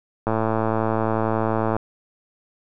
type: click train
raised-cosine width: 1 ms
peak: -8 dBFS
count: 167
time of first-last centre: 0.27-1.765 s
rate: 111 Hz
effects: none